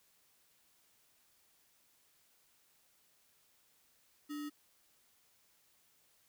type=tone with sample-and-hold; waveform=sine; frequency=294.5 Hz; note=D4; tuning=5 cents sharp; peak=-39 dBFS; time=4.29-4.5 s; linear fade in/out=20 ms; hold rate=1575 Hz; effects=white hiss -71 dBFS RMS until 6.28 s